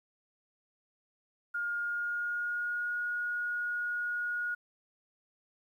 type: tone with pitch glide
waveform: sine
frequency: 1418 to 1443.6 Hz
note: F6 to F#6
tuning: +26 to -43 cents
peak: -31 dBFS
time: 1.54-4.55 s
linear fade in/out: 10 ms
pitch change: +31 cents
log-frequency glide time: 1.8-2.98 s
effects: 11-bit

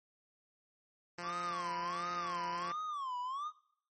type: tone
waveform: 5% pulse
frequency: 174.61 Hz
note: F3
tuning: in tune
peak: -30 dBFS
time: 1.18-2.72 s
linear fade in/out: 5 ms
type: tone with vibrato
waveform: triangle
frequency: 1108.7 Hz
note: C#6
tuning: in tune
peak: -35 dBFS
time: 1.22-3.52 s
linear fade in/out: 50 ms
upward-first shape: sine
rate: 1.4 Hz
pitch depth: 210 cents each way
effects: noise-tail reverb RT60 0.6 s tail -19 dB re dry + MP3 32 kbps

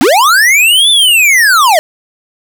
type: linear two-way sweep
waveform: square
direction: up then down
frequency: 220 to 3566 to 590 Hz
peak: -5 dBFS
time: 0.01-1.79 s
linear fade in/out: 0 ms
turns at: 0.9 s
effects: none

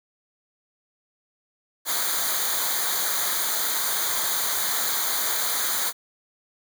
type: noise with comb filter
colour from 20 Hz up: white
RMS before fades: -25 dBFS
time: 1.85-5.93 s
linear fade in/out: 50 ms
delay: 0.37 ms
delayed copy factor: -0.85
effects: none

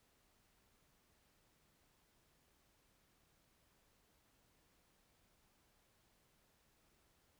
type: silence
effects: pink hiss -75 dBFS RMS until 7.39 s

